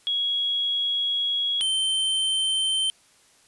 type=tone pair in turn; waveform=sine / square; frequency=3323 / 3106 Hz; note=G#7 / G7; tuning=0 / -17 cents; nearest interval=minor second; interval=117 cents; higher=first; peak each=-22 dBFS; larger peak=neither; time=0.07-1.61 / 1.61-2.9 s; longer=first; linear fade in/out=0 ms; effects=white hiss -58 dBFS RMS until 3.47 s + resampled to 24000 Hz